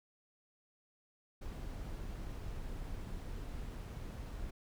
brown noise, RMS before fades -43 dBFS, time 1.41-4.51 s, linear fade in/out 10 ms, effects none

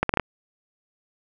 accelerating click train, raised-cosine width 0.5 ms, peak -5 dBFS, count 5, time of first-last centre 0.03-0.197 s, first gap 63 ms, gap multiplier 0.73, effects none

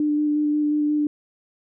sine tone with vibrato, 298.2 Hz, D4, 27 cents sharp, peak -18 dBFS, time 0-1.07 s, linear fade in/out 2 ms, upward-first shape square, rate 5.6 Hz, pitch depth 10 cents each way, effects none

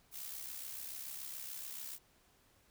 blue noise with amplitude modulation, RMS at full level -43 dBFS, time 0.11-1.99 s, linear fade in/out 50 ms, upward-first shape sine, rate 67 Hz, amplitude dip 55%, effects pink hiss -69 dBFS RMS until 2.7 s

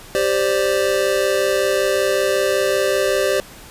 square chord, G suspended fourth, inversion none, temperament just, 392 / 522.7 / 588 Hz, G4 / C5 / D5, 0 / -2 / +2 cents, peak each -21 dBFS, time 0.15-3.4 s, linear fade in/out 0 ms, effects pink hiss -40 dBFS RMS until 3.7 s + resampled to 32000 Hz

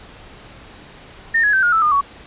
sine tone with pitch steps, 1821 / 1679.5 / 1549.1 / 1428.7 / 1317.7 / 1215.4 / 1121 Hz, A#6 / G#6 / G6 / F6 / E6 / D#6 / C#6, -41 / +19 / -21 / +39 / -1 / -41 / +19 cents, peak -12 dBFS, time 1.34-2.012 s, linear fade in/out 10 ms, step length 96 ms, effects pink hiss -41 dBFS RMS until 2.26 s + resampled to 8000 Hz

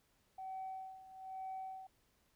sine tone with tremolo, 760 Hz, F#5, 46 cents sharp, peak -40 dBFS, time 0.38-1.87 s, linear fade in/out 5 ms, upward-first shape sine, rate 1.1 Hz, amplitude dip 80%, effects tanh soft clip ceiling -38 dBFS + pink hiss -75 dBFS RMS until 2.35 s

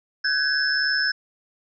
sine tone cluster, 1520 / 1663 / 5250 Hz, F#6 / G#6 / E8, +46 / +2 / -8 cents, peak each -24 dBFS, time 0.24-1.12 s, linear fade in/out 10 ms, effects none

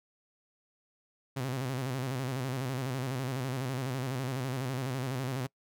sawtooth tone with vibrato, 130 Hz, C3, 11 cents flat, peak -28 dBFS, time 1.36-5.47 s, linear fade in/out 10 ms, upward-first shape square, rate 12 Hz, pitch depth 76 cents each way, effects noise-tail reverb RT60 0.1 s tail -24 dB re dry

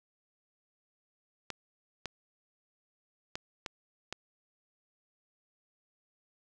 clicks, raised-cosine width 0.2 ms, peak -19 dBFS, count 5, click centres 1.503 / 2.057 / 3.355 / 3.662 / 4.126 s, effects none

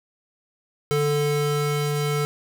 square tone pair together, 146.83 / 440 Hz, D3 / A4, 0 / 0 cents, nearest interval octave + perfect fifth, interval 1900 cents, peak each -24 dBFS, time 0.91-2.25 s, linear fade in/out 0 ms, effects none

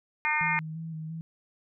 harmonic tone, 303.4 Hz, D#4, 44 cents flat, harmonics 3 / 4 / 5 / 6 / 7 / 8, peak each -30 / -36 / -37 / -32 / -28 / -32 dBFS, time 0.25-0.59 s, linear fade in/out 0 ms
sine tone with vibrato, 160.3 Hz, E3, 48 cents flat, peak -34 dBFS, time 0.41-1.21 s, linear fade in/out 0 ms, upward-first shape square, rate 2.9 Hz, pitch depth 27 cents each way
effects none

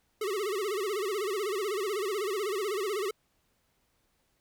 square tone with vibrato, 403.3 Hz, G4, 49 cents sharp, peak -30 dBFS, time 0.21-3.11 s, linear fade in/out 5 ms, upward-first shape sine, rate 16 Hz, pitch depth 150 cents each way, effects pink hiss -73 dBFS RMS until 4.4 s

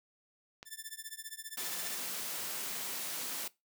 click, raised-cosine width 0.2 ms, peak -28 dBFS, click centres 0.629 s
5% pulse tone with tremolo, 1765 Hz, A6, 5 cents sharp, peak -28 dBFS, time 0.65-1.99 s, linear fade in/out 50 ms, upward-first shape triangle, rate 15 Hz, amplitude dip 100%
white high-pass noise, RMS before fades -39 dBFS, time 1.57-3.48 s, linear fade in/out 5 ms, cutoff 140 Hz, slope 48 dB/octave
effects noise-tail reverb RT60 0.2 s tail -20 dB re dry

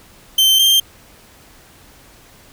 40% pulse tone pair in turn, 3107 / 3163 Hz, G7 / G7, -16 / +15 cents, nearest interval unison, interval 31 cents, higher second, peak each -9 dBFS, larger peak neither, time 0.38-0.59 / 0.59-0.8 s, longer neither, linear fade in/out 5 ms, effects pink hiss -46 dBFS RMS until 2.52 s

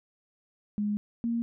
sine tone pair in turn, 207.7 / 233.1 Hz, G#3 / A#3, 0 / 0 cents, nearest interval major second, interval 200 cents, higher second, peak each -26 dBFS, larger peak neither, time 0.78-0.97 / 1.24-1.42 s, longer first, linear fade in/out 0 ms, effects none

